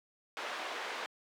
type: band-pass noise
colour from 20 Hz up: pink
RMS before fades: -40 dBFS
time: 0.37-1.06 s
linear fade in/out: 0 ms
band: 530 to 3200 Hz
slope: 12 dB/octave
effects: high-pass 300 Hz 12 dB/octave